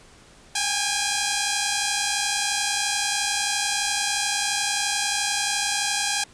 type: tone pair together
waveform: 5% pulse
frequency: 799.1 / 830.6 Hz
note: G5 / G#5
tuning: +33 / 0 cents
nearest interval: minor second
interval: 67 cents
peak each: -13 dBFS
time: 0.55-6.24 s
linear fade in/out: 5 ms
effects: pink hiss -51 dBFS RMS until 6.33 s + resampled to 22050 Hz